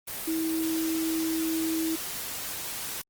sine tone in noise, 323.1 Hz, E4, 35 cents flat, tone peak -26 dBFS, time 0.27-1.96 s, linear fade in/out 10 ms, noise white, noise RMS -35 dBFS, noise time 0.07-3.02 s, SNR +6 dB, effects Opus 24 kbps

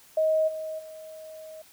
sine tone with level steps, 630 Hz, D#5, 21 cents sharp, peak -20 / -31 / -40 dBFS, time 0.17-1.62 s, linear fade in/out 5 ms, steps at 0.47 / 0.78 s, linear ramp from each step 20 ms, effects white hiss -55 dBFS RMS until 1.72 s

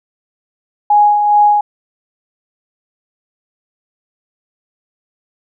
sine tone with tremolo, 830.6 Hz, G#5, in tune, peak -5 dBFS, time 0.9-1.61 s, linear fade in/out 5 ms, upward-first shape sine, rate 2.4 Hz, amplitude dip 45%, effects none

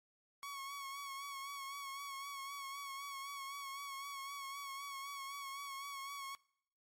sawtooth tone with vibrato, 1110 Hz, C#6, 2 cents sharp, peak -40 dBFS, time 0.43-6.35 s, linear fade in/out 0 ms, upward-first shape sine, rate 3.9 Hz, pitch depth 38 cents each way, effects noise-tail reverb RT60 0.7 s tail -24 dB re dry + MP3 64 kbps

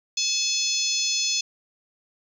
harmonic tone with a mistuned harmonic, 860 Hz, A5, 40 cents flat, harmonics 3 / 4 / 5 / 6 / 7 / 8, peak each -31 / -30 / -29 / -28 / -27 / -32 dBFS, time 0.17-1.41 s, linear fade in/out 5 ms, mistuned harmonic 7, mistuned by +41 cents, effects 9-bit

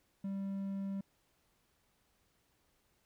triangle tone, 195.8 Hz, G3, 2 cents flat, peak -34 dBFS, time 0.24-1.01 s, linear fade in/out 5 ms, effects pink hiss -75 dBFS RMS until 3.05 s

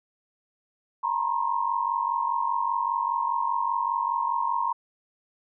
sine tone cluster, 925 / 970 / 1069 Hz, A#5 / B5 / C6, -14 / -31 / +37 cents, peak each -28 dBFS, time 1.03-4.73 s, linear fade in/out 10 ms, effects none

